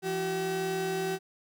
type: tone pair together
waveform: 35% pulse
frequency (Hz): 169.81 / 381.2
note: F3 / G4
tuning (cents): -48 / -48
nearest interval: octave + major second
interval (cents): 1400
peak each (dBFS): -35 / -28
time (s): 0.02-1.19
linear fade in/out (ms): 50
effects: none